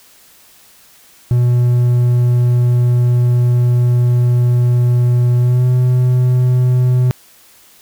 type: tone with pitch glide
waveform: triangle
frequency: 122.1 to 125.61 Hz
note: B2 to B2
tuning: -19 to +30 cents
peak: -7 dBFS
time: 1.31-7.11 s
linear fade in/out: 0 ms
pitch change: +49 cents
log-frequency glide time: 5.38-5.66 s
effects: white hiss -46 dBFS RMS until 7.81 s